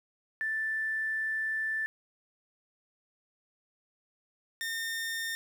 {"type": "tone pair in turn", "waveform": ["sine", "sawtooth"], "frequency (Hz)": [1764, 1819.9], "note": ["A6", "A#6"], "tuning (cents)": [4, -42], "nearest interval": "minor second", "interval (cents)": 54, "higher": "second", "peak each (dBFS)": [-29, -29], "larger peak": "neither", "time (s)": [[0.41, 1.86], [4.61, 5.35]], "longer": "first", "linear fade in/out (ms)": 0, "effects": ["10-bit"]}